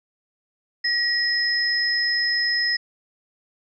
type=tone pair together; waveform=sine; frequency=1906 / 5119 Hz; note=A#6 / D#8; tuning=+38 / +48 cents; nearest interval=octave + perfect fourth; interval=1710 cents; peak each=-22 dBFS; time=0.84-2.77 s; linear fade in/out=10 ms; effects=none